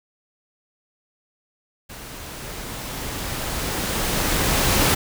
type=noise with level ramp; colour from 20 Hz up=pink; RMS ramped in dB=-38 to -17 dBFS; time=1.89-4.95 s; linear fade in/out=10 ms; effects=none